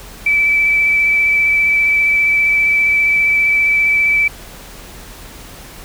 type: tone with vibrato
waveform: sine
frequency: 2312 Hz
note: D7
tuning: 28 cents flat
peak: -10 dBFS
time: 0.26-4.28 s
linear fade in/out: 5 ms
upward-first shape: sine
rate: 15 Hz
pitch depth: 14 cents each way
effects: added 41 Hz sine -38 dBFS peak until 5.84 s + pink hiss -36 dBFS RMS until 5.84 s